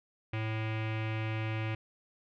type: tone with low-pass filter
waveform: square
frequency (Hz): 110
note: A2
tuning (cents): 0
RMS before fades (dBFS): -34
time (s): 0.33-1.75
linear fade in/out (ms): 5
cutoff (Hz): 2500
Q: 3.8
effects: none